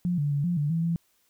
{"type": "tone with pitch steps", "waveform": "sine", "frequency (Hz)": [176.8, 145.2, 142.9, 174.8, 146.4, 165, 168], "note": ["F3", "D3", "D3", "F3", "D3", "E3", "E3"], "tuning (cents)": [22, -19, -47, 2, -5, 2, 33], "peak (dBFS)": -23, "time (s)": [0.05, 0.96], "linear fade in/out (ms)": 0, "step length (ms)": 130, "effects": ["white hiss -68 dBFS RMS until 1.29 s"]}